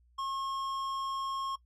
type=tone with tanh clipping; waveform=sine; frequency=1080 Hz; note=C#6; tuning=45 cents flat; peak=-35 dBFS; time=0.18-1.56 s; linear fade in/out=10 ms; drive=13 dB; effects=noise-tail reverb RT60 0.1 s tail -19 dB re dry + added 60 Hz sine -62 dBFS peak until 1.65 s